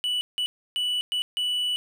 triangle tone bursts at uneven times, 2960 Hz, F#7, in tune, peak -22 dBFS, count 5, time 0.04-0.21 / 0.38-0.46 / 0.76-1.01 / 1.12-1.22 / 1.37-1.76 s, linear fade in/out 0 ms, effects none

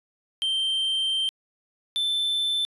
triangle tone pair in turn, 3136 / 3534 Hz, G7 / A7, 0 / +7 cents, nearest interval major second, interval 207 cents, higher second, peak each -21 dBFS, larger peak neither, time 0.42-1.29 / 1.96-2.65 s, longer first, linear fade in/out 0 ms, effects resampled to 32000 Hz

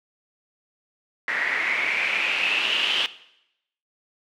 white noise with low-pass filter sweep, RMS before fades -24 dBFS, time 1.28-3.06 s, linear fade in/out 0 ms, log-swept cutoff 1900 to 3100 Hz, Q 7.3, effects noise-tail reverb RT60 0.8 s tail -17 dB re dry + high-pass 300 Hz 12 dB/octave

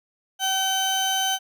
30% pulse tone pair together, 766 / 3064 Hz, G5 / G7, -40 / -40 cents, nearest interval 2 octaves, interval 2400 cents, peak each -22 dBFS, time 0.39-1.39 s, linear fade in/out 50 ms, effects none

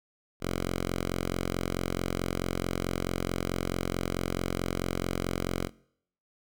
5% pulse tone, 44.59 Hz, F1, 37 cents sharp, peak -18 dBFS, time 0.4-5.7 s, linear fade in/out 50 ms, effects noise-tail reverb RT60 0.7 s tail -24 dB re dry

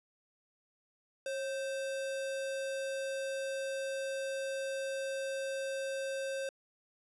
sine tone with sample-and-hold, 542 Hz, C#5, 39 cents flat, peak -34 dBFS, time 1.26-6.49 s, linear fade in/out 2 ms, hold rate 2100 Hz, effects resampled to 24000 Hz

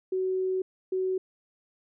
sine tone bursts at uneven times, 374.5 Hz, F#4, 21 cents sharp, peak -25 dBFS, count 2, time 0.12-0.62 / 0.92-1.18 s, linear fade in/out 5 ms, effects none

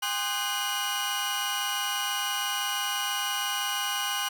sawtooth tone cluster, 808 / 1048 / 1225 / 1510 / 2891 Hz, G#5 / C6 / D#6 / F#6 / F#7, -48 / +2 / -27 / +35 / -41 cents, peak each -31 / -31 / -35 / -31 / -28 dBFS, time 0.02-4.29 s, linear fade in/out 10 ms, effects none

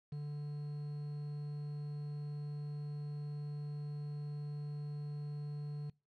triangle tone with quantisation, 146.83 Hz, D3, in tune, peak -37 dBFS, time 0.12-5.9 s, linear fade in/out 5 ms, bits 10, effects noise-tail reverb RT60 0.3 s tail -25 dB re dry + low-pass 4000 Hz 12 dB/octave

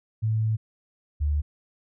sine tone pair in turn, 110 / 73.76 Hz, A2 / D2, 0 / +8 cents, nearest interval perfect fifth, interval 692 cents, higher first, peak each -21 dBFS, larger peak neither, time 0.22-0.57 / 1.2-1.42 s, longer first, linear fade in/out 20 ms, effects none

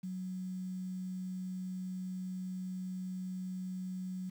sine tone with quantisation, 185 Hz, F#3, in tune, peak -37 dBFS, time 0.03-4.3 s, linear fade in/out 10 ms, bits 10, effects none

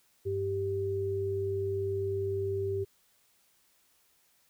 sine tone pair together, 97.9 / 391.6 Hz, G2 / G4, -2 / -2 cents, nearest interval 2 octaves, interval 2400 cents, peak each -35 / -30 dBFS, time 0.25-2.85 s, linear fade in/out 20 ms, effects white hiss -68 dBFS RMS until 4.49 s

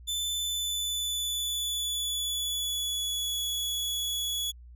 sawtooth tone with pitch glide, 3520 to 3384 Hz, A7 to G#7, 0 to +32 cents, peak -26 dBFS, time 0.07-4.52 s, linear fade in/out 20 ms, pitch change -68 cents, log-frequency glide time 0.32-3.4 s, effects added 60 Hz sine -46 dBFS peak until 4.75 s

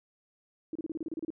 sine tone bursts, 320.8 Hz, E4, 47 cents flat, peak -32 dBFS, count 11, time 0.73-1.304 s, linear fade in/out 2 ms, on 24 ms, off 31 ms, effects none

